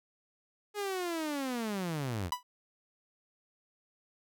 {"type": "linear sweep", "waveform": "sawtooth", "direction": "down", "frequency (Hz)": [420, 77.78], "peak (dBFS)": -29, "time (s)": [0.74, 2.31], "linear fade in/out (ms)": 50}
{"type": "tone with exponential decay", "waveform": "45% pulse", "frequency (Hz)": 987.8, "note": "B5", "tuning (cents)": 0, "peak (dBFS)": -26, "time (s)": [2.32, 2.43], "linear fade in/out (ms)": 2, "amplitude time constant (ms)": 23}
{"effects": []}